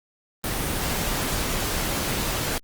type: noise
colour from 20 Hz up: pink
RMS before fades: -26 dBFS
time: 0.44-2.58 s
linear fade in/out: 0 ms
effects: Opus 24 kbps